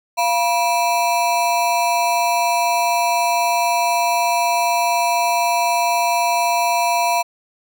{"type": "ring-modulated tone", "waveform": "square", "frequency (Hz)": 830.6, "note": "G#5", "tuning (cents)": 0, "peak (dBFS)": -13, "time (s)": [0.17, 7.23], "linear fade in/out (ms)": 20, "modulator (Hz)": 138, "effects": []}